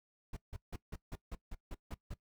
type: noise bursts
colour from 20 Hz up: brown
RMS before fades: -42 dBFS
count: 10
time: 0.33-2.14 s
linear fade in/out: 5 ms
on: 37 ms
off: 160 ms
effects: noise-tail reverb RT60 0.1 s tail -19 dB re dry